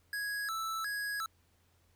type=tone with vibrato; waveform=square; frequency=1480 Hz; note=F#6; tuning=in tune; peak=-35 dBFS; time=0.13-1.26 s; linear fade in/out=2 ms; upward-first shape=square; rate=1.4 Hz; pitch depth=200 cents each way; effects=added 86 Hz sine -69 dBFS peak until 1.95 s + pink hiss -72 dBFS RMS until 1.95 s